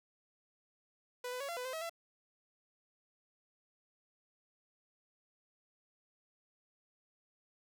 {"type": "tone with pitch steps", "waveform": "sawtooth", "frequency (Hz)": [494.8, 501, 558, 684, 499, 517, 642, 672], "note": ["B4", "B4", "C#5", "F5", "B4", "C5", "E5", "E5"], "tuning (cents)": [3, 25, 11, -36, 18, -21, -46, 33], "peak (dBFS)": -35, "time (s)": [1.24, 1.896], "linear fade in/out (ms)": 5, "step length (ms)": 82, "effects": []}